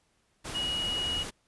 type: tone in noise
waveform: sine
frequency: 2903 Hz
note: F#7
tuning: 34 cents flat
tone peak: -29 dBFS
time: 0.54-1.24 s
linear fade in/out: 20 ms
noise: pink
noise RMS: -38 dBFS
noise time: 0.44-1.31 s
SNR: +6 dB
effects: pink hiss -71 dBFS RMS until 1.47 s + resampled to 24000 Hz